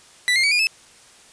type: tone with pitch steps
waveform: 30% pulse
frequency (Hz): 1975.5 / 2117 / 2269 / 2432 / 2607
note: B6 / C7 / C#7 / D#7 / E7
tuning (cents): 0 / +20 / +40 / -40 / -20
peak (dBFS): -13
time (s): 0.28-0.67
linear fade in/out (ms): 0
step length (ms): 78
effects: white hiss -49 dBFS RMS until 1.32 s + resampled to 22050 Hz